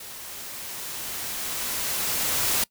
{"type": "noise with level ramp", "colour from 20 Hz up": "white", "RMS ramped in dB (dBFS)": [-40, -23], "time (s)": [0, 2.64], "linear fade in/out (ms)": 5, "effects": ["noise-tail reverb RT60 0.1 s tail -23 dB re dry"]}